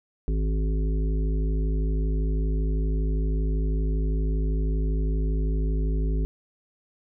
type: harmonic tone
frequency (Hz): 52.6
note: G#1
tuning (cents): +23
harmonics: 1 / 3 / 5 / 7 / 8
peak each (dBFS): -22 / -32 / -36 / -39 / -40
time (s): 0.28-6.25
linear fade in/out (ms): 0
effects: none